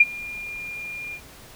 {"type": "tone with ADSR envelope", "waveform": "sine", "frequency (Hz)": 2409, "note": "D7", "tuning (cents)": 43, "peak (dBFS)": -7, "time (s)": [0, 1.21], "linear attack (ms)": 6, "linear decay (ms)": 36, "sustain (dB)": -24, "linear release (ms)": 73, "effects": ["pink hiss -46 dBFS RMS until 1.55 s"]}